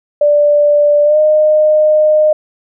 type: tone with pitch glide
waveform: sine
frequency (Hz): 587.3 to 612.9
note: D5 to D#5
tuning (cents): 0 to -26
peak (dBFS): -6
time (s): 0.21-2.33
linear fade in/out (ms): 5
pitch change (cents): +74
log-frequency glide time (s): 1.04-1.18
effects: none